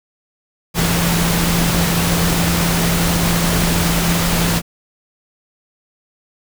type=tone in noise; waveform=sine; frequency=170 Hz; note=F3; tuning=46 cents flat; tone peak=-17 dBFS; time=0.74-4.62 s; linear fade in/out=50 ms; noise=pink; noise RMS=-18 dBFS; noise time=0.74-4.62 s; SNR=-2 dB; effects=none